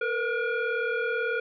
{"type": "tone with frequency modulation", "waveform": "sine", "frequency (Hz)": 493.1, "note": "B4", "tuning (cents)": -3, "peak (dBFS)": -25, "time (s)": [0.01, 1.4], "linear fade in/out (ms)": 5, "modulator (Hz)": 948, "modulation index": 1.6, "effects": []}